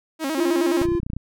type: tone with vibrato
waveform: sawtooth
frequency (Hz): 293.7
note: D4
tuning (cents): 0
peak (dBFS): -19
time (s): 0.19-0.87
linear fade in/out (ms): 50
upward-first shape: square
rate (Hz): 9.5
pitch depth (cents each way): 140
type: tone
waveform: triangle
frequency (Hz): 344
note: F4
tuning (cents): -26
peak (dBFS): -17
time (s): 0.37-1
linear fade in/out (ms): 20
type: clicks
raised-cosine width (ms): 5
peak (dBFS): -17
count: 11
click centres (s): 0.816 / 0.854 / 0.887 / 0.919 / 0.951 / 1 / 1.032 / 1.065 / 1.101 / 1.134 / 1.166
effects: none